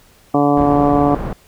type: harmonic tone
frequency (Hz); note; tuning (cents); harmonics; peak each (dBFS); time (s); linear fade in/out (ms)
144.1; D3; -33; 1 / 2 / 3 / 4 / 5 / 6 / 7 / 8; -22 / -14 / -20 / -20 / -17 / -26 / -26 / -24; 0.34-1.15; 5
type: low-pass noise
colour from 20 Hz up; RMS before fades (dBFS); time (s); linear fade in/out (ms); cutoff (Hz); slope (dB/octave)
pink; -24; 0.57-1.33; 2; 920; 12
effects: pink hiss -50 dBFS RMS until 1.47 s